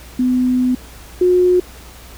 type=tone pair in turn; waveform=sine; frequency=252.1 / 361.3 Hz; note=B3 / F#4; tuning=+36 / -41 cents; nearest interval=tritone; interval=623 cents; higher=second; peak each=-12 / -9 dBFS; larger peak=second; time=0.19-0.75 / 1.21-1.6 s; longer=first; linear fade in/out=5 ms; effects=added 60 Hz sine -38 dBFS peak until 2.17 s + pink hiss -40 dBFS RMS until 2.17 s